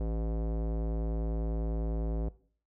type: tone with low-pass filter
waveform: square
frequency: 55 Hz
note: A1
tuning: in tune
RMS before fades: -32 dBFS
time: 0-2.29 s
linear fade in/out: 5 ms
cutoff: 530 Hz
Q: 1.6
effects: noise-tail reverb RT60 0.5 s tail -19 dB re dry